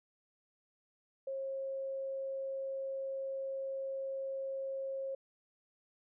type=tone; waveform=sine; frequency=539 Hz; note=C#5; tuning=49 cents flat; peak=-36 dBFS; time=1.27-5.15 s; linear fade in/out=5 ms; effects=none